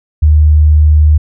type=tone; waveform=sine; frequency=76.1 Hz; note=D#2; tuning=38 cents flat; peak=-3 dBFS; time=0.22-1.18 s; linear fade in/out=10 ms; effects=none